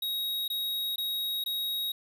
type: tone bursts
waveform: square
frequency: 3790 Hz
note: A#7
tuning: 28 cents sharp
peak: -30 dBFS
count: 4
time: 0.02-1.92 s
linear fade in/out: 5 ms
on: 460 ms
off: 20 ms
effects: none